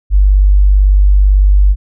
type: tone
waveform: sine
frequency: 49 Hz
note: G1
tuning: in tune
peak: -4 dBFS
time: 0.1-1.76 s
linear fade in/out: 50 ms
effects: none